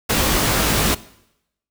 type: noise with comb filter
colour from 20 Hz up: pink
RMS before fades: -18 dBFS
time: 0.09-0.95 s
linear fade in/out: 10 ms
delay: 19 ms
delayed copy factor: +0.7
effects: noise-tail reverb RT60 0.8 s tail -19 dB re dry